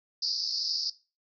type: band-pass noise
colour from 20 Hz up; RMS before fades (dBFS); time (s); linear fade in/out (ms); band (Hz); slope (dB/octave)
white; -31; 0.22-0.9; 5; 4500 to 5200; 96
effects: noise-tail reverb RT60 0.3 s tail -18 dB re dry